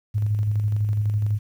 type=tone with tremolo; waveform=sine; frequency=105.1 Hz; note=G#2; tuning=21 cents sharp; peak=-18 dBFS; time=0.14-1.39 s; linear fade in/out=20 ms; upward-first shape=square; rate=12 Hz; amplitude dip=30%; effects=9-bit